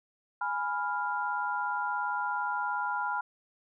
sine chord, F diminished, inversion first, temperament equal, 830.6 / 987.8 / 1396.9 Hz, Ab5 / Cb6 / F6, 0 / 0 / 0 cents, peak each -34 / -33 / -33 dBFS, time 0.41-3.21 s, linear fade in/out 5 ms, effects none

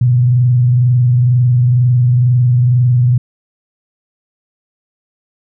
sine tone with frequency modulation, 123.47 Hz, B2, in tune, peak -7 dBFS, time 0.01-3.18 s, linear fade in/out 5 ms, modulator 22.1 Hz, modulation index 0.29, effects none

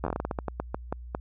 slowing click train, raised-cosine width 1 ms, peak -15 dBFS, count 16, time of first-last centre 0.04-1.149 s, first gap 11 ms, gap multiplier 1.24, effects added 60 Hz sine -39 dBFS peak until 1.2 s

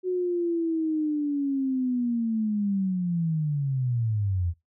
sine linear sweep, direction down, 370 to 82.41 Hz, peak -23 dBFS, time 0.03-4.54 s, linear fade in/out 50 ms, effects noise-tail reverb RT60 0.2 s tail -21 dB re dry

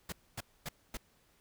pink noise bursts, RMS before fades -40 dBFS, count 4, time 0.09-0.972 s, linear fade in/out 5 ms, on 33 ms, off 250 ms, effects pink hiss -69 dBFS RMS until 1.4 s

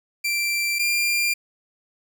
sawtooth tone pair in turn, 2353 / 2389 Hz, D7 / D7, +3 / +29 cents, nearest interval unison, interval 26 cents, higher second, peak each -18 / -16 dBFS, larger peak second, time 0.24-0.79 / 0.79-1.34 s, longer neither, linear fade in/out 10 ms, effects none

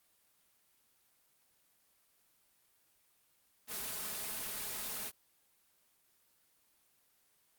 white noise with comb filter, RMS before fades -40 dBFS, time 3.67-5.12 s, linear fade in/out 50 ms, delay 4.7 ms, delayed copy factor +0.55, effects white hiss -72 dBFS RMS until 7.58 s + Opus 24 kbps

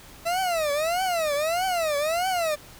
40% pulse tone with vibrato, 659.3 Hz, E5, in tune, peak -22 dBFS, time 0.25-2.56 s, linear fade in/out 20 ms, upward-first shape triangle, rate 1.6 Hz, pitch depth 270 cents each way, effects pink hiss -47 dBFS RMS until 2.79 s

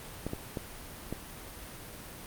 clicks, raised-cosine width 2 ms, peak -20 dBFS, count 4, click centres 0.266 / 0.334 / 0.572 / 1.126 s, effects pink hiss -45 dBFS RMS until 2.26 s + Opus 32 kbps

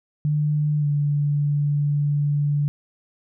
sine tone with pitch glide, 149.5 to 145.5 Hz, D3 to D3, +31 to -16 cents, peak -18 dBFS, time 0.25-2.68 s, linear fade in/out 0 ms, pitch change -47 cents, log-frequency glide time 0.79-0.86 s, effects none

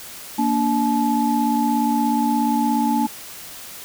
sine tone cluster, 232.8 / 289.7 / 861 Hz, A#3 / D4 / A5, -2 / -24 / -38 cents, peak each -20 / -22 / -21 dBFS, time 0.38-3.07 s, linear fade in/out 10 ms, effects white hiss -37 dBFS RMS until 3.84 s

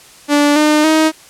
sawtooth tone with pitch steps, 291.1 / 302.8 / 314.9 Hz, D4 / D#4 / D#4, -15 / -47 / +21 cents, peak -5 dBFS, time 0.28-1.12 s, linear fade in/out 50 ms, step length 280 ms, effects white hiss -41 dBFS RMS until 1.29 s + low-pass 10000 Hz 12 dB/octave

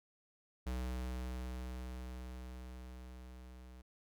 square tone with level ramp, 62.7 Hz, B1, 27 cents sharp, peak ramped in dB -37 to -53 dBFS, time 0.66-3.82 s, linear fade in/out 10 ms, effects none

